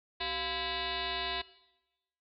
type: tone with frequency modulation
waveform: sine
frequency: 2283 Hz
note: D7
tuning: 50 cents flat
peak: -32 dBFS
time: 0.2-1.42 s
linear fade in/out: 10 ms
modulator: 317 Hz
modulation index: 6.1
effects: noise-tail reverb RT60 1.0 s tail -19 dB re dry